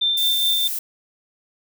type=tone with tremolo; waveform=sine; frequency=3574 Hz; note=A7; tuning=26 cents sharp; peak=-16 dBFS; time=0.01-0.68 s; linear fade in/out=10 ms; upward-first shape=sine; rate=4.7 Hz; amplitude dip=30%
type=noise; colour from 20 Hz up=violet; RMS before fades=-26 dBFS; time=0.17-0.79 s; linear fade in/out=5 ms
effects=none